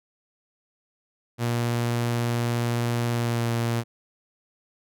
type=tone with pitch glide; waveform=sawtooth; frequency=118.8 to 117.03 Hz; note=A#2 to A#2; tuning=+33 to +7 cents; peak=-19 dBFS; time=1.38-3.84 s; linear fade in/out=50 ms; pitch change=-26 cents; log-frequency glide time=3.12-3.48 s; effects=none